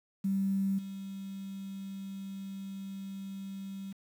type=tone with level steps; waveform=sine; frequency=194.7 Hz; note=G3; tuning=12 cents flat; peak=-27 / -38 dBFS; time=0.24-3.93 s; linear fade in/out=10 ms; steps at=0.78 s; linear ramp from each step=10 ms; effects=9-bit